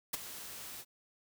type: noise with ADSR envelope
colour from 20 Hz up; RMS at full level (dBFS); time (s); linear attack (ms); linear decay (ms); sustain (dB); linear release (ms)
white; -32; 0.13-0.85; 11; 16; -14; 51
effects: none